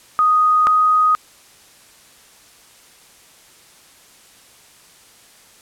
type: tone pair in turn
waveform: sine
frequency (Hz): 1244.5 / 1249.3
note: D#6 / D#6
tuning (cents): 0 / +7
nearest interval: unison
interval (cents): 7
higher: second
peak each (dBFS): -11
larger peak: neither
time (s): 0.19-0.67 / 0.67-1.15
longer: neither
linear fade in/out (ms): 0
effects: white hiss -48 dBFS RMS until 5.61 s + low-pass 11000 Hz 12 dB/octave